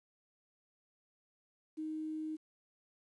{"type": "tone with quantisation", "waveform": "sine", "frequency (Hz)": 312.2, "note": "D#4", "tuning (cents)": 6, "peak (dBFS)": -37, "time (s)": [1.77, 2.37], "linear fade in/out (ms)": 20, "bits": 11, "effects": ["resampled to 24000 Hz"]}